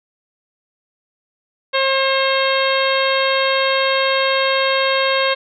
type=harmonic tone; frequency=536 Hz; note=C5; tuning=42 cents sharp; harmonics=1 / 2 / 3 / 4 / 5 / 6 / 7 / 8; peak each=-18 / -21 / -23 / -24 / -25 / -26 / -26 / -27 dBFS; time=1.73-5.35 s; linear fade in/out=20 ms; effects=none